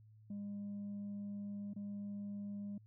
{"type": "tone with dropouts", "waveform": "sine", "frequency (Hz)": 203, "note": "G#3", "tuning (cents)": -39, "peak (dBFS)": -39, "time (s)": [0.3, 2.78], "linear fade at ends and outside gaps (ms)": 5, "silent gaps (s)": [1.735, 1.761], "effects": ["tanh soft clip ceiling -40 dBFS", "added 108 Hz sine -59 dBFS peak until 2.86 s"]}